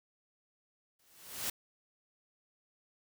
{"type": "noise with exponential growth", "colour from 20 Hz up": "white", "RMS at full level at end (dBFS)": -33, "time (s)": [0.99, 1.5], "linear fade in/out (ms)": 5, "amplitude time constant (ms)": 110, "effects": []}